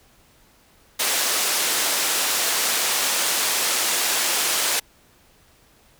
white band-pass noise, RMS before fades -22 dBFS, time 0.99-4.8 s, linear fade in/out 10 ms, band 350 to 10000 Hz, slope 12 dB/octave, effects pink hiss -56 dBFS RMS until 5.99 s

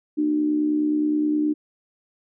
sine tone with amplitude modulation, 301.2 Hz, D4, 44 cents sharp, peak -16 dBFS, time 0.17-1.54 s, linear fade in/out 20 ms, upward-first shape sine, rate 69.6 Hz, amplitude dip 55%, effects none

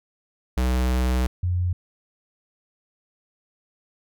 square / sine tone pair in turn, 62.9 / 89.34 Hz, B1 / F2, +32 / +40 cents, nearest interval tritone, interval 608 cents, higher second, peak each -20 dBFS, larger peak neither, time 0.57-1.27 / 1.43-1.73 s, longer first, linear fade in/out 5 ms, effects none

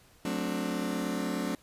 35% pulse chord, D dominant seventh, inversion first, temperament just, 183.54 / 220.2 / 264.3 / 293.7 Hz, F#3 / A3 / C4 / D4, -14 / +2 / +18 / 0 cents, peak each -34 dBFS, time 0.25-1.55 s, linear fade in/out 2 ms, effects pink hiss -60 dBFS RMS until 1.62 s + resampled to 32000 Hz

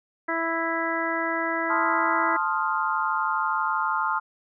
harmonic tone, 330 Hz, E4, 2 cents sharp, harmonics 1 / 2 / 3 / 4 / 5 / 6, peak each -31 / -31 / -31 / -31 / -31 / -31 dBFS, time 0.28-2.37 s, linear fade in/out 10 ms
sine chord, F dominant seventh, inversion first, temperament equal, 880 / 1046.5 / 1244.5 / 1396.9 Hz, A5 / C6 / Eb6 / F6, 0 / 0 / 0 / 0 cents, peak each -28 dBFS, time 1.69-4.2 s, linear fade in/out 20 ms
effects none

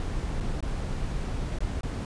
brown noise with dropouts, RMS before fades -30 dBFS, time 0-2.05 s, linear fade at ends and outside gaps 1 ms, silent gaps 0.402-0.407 / 0.606-0.626 / 1.587-1.605 / 1.809-1.832 s, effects resampled to 22050 Hz

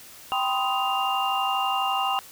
sine tone cluster, 783 / 999 / 1051 / 1252 / 2799 Hz, G5 / B5 / C6 / D#6 / F7, -2 / +20 / +7 / +10 / +3 cents, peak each -26 / -31 / -31 / -29 / -29 dBFS, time 0.32-2.19 s, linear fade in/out 0 ms, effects white hiss -46 dBFS RMS until 2.31 s

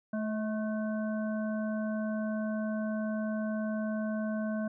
harmonic tone with a mistuned harmonic, 217.1 Hz, A3, 23 cents flat, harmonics 1 / 3 / 5 / 7, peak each -31 / -37 / -48 / -44 dBFS, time 0.13-4.68 s, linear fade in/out 5 ms, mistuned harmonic 3, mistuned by -26 cents, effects none

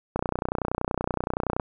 click train, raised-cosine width 1 ms, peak -11 dBFS, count 45, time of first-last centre 0.16-1.598 s, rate 30.6 Hz, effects none

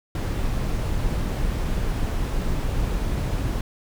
brown noise, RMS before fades -24 dBFS, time 0.15-3.61 s, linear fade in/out 2 ms, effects none

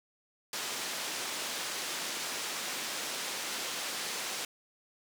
white band-pass noise, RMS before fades -37 dBFS, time 0.53-4.45 s, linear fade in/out 2 ms, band 240 to 6700 Hz, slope 12 dB/octave, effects none

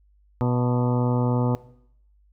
harmonic tone with a mistuned harmonic, 122.9 Hz, B2, 8 cents flat, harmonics 1 / 2 / 3 / 4 / 5 / 6 / 7 / 8 / 9 / 10, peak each -22 / -25 / -32 / -30 / -36 / -38 / -33 / -39 / -41 / -40 dBFS, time 0.41-1.55 s, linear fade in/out 0 ms, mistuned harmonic 7, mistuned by +37 cents, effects noise-tail reverb RT60 0.7 s tail -19 dB re dry + added 50 Hz sine -56 dBFS peak until 2.32 s

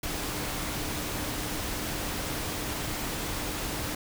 sine tone in noise, 299.8 Hz, D4, 36 cents sharp, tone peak -42 dBFS, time 0.03-3.95 s, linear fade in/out 5 ms, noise pink, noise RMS -33 dBFS, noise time 0.03-3.95 s, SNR -12 dB, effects none

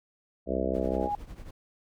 harmonic tone, 65.1 Hz, C2, 8 cents flat, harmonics 1 / 3 / 4 / 5 / 6 / 7 / 8 / 9 / 10, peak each -35 / -35 / -35 / -35 / -35 / -35 / -35 / -35 / -35 dBFS, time 0.46-1.1 s, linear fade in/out 50 ms
sine tone with exponential growth, 824 Hz, G#5, 14 cents flat, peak -25 dBFS, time 0.64-1.15 s, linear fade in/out 2 ms, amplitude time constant 110 ms
brown noise with tremolo, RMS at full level -40 dBFS, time 0.74-1.51 s, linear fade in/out 5 ms, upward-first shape triangle, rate 11 Hz, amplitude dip 75%
effects none

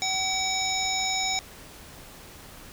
harmonic tone, 760 Hz, F#5, 46 cents sharp, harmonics 1 / 3 / 5 / 7 / 9, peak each -31 / -31 / -31 / -31 / -31 dBFS, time 0.02-1.39 s, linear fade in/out 0 ms, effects pink hiss -46 dBFS RMS until 2.72 s

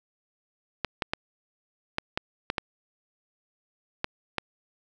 clicks, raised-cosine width 0.3 ms, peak -10 dBFS, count 9, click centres 0.847 / 1.022 / 1.135 / 1.984 / 2.175 / 2.501 / 2.582 / 4.044 / 4.383 s, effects none

